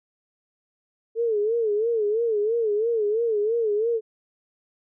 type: tone with vibrato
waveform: sine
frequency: 440 Hz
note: A4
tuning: in tune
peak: -20 dBFS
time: 1.15-4.01 s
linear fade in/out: 50 ms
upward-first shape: sine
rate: 3 Hz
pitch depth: 120 cents each way
effects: none